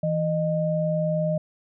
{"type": "tone pair together", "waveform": "sine", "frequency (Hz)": [163.4, 614.8], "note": ["E3", "D#5"], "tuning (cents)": [-15, -21], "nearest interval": "octave + major seventh", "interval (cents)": 2294, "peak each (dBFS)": -24, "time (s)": [0.03, 1.38], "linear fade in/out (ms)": 5, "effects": []}